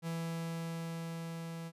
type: tone with level ramp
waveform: 45% pulse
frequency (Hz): 165.6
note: E3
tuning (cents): +8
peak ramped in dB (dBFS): -35 to -41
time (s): 0.02-1.72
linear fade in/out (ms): 50
effects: resampled to 32000 Hz